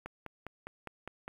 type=click train; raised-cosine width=0.5 ms; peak=-26 dBFS; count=7; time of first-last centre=0.06-1.28 s; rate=4.92 Hz; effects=9-bit